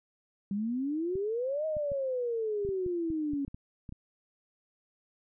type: exponential two-way sweep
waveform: sine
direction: up then down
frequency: 193.9 to 636 to 274.7 Hz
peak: -29 dBFS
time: 0.51-3.45 s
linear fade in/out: 2 ms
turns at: 1.66 s
type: clicks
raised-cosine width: 5 ms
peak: -30 dBFS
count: 12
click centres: 1.155 / 1.768 / 1.918 / 2.65 / 2.69 / 2.863 / 3.103 / 3.335 / 3.48 / 3.545 / 3.892 / 3.924 s
effects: none